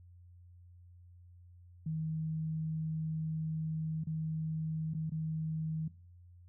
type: tone with dropouts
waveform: sine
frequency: 158.2 Hz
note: D#3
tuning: 29 cents sharp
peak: -33 dBFS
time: 1.86-5.88 s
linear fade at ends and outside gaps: 5 ms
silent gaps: 4.038-4.069 / 4.937-4.947 / 5.097-5.118 s
effects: noise-tail reverb RT60 0.5 s tail -20 dB re dry + added 88 Hz sine -54 dBFS peak until 6.48 s